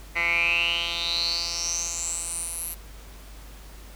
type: tone with band-pass filter sweep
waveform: 10% pulse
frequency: 169.8 Hz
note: F3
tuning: 48 cents flat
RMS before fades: -27 dBFS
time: 0.15-2.75 s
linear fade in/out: 20 ms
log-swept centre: 2000 to 12000 Hz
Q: 9.6
effects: added 50 Hz sine -42 dBFS peak until 3.95 s + pink hiss -49 dBFS RMS until 3.95 s